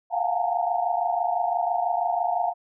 sine tone cluster, 695 / 721 / 797 / 844 / 914 Hz, F5 / F#5 / G5 / G#5 / A#5, -9 / -45 / +28 / +28 / -34 cents, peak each -26 / -26 / -33 / -32 / -30 dBFS, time 0.1-2.54 s, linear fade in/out 50 ms, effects none

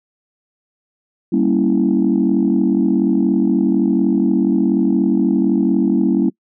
sine chord, G diminished seventh, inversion none, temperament equal, 196 / 233.1 / 277.2 / 329.6 Hz, G3 / Bb3 / Db4 / Fb4, 0 / 0 / 0 / 0 cents, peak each -17 dBFS, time 1.32-6.3 s, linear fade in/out 10 ms, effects noise-tail reverb RT60 0.1 s tail -25 dB re dry + tanh soft clip ceiling -5 dBFS

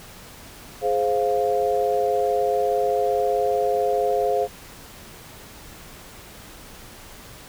sine chord, F minor, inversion first, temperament just, 419.1 / 523.8 / 698.5 Hz, Ab4 / C5 / F5, +16 / +2 / 0 cents, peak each -23 dBFS, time 0.81-4.48 s, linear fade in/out 50 ms, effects pink hiss -43 dBFS RMS until 7.48 s

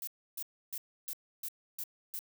violet noise bursts, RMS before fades -39 dBFS, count 7, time 0.02-2.191 s, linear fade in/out 2 ms, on 53 ms, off 300 ms, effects none

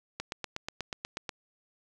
click train, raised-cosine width 0.2 ms, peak -17 dBFS, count 10, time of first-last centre 0.2-1.292 s, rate 8.24 Hz, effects none

